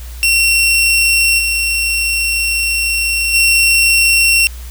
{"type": "tone with level steps", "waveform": "sawtooth", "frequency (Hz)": 2726, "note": "F7", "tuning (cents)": -43, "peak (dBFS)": [-6, -10, -5], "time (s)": [0.23, 4.47], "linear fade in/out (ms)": 0, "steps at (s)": [1.38, 3.33], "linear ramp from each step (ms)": 20, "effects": ["added 60 Hz sine -26 dBFS peak until 4.7 s", "white hiss -38 dBFS RMS until 4.7 s"]}